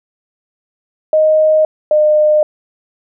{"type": "tone pair in turn", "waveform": "sine", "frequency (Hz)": [622.3, 607.4], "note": ["D#5", "D#5"], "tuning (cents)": [0, -42], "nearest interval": "unison", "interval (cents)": 42, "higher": "first", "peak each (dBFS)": -7, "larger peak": "neither", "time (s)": [[1.13, 1.65], [1.91, 2.43]], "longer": "neither", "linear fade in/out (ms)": 2, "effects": []}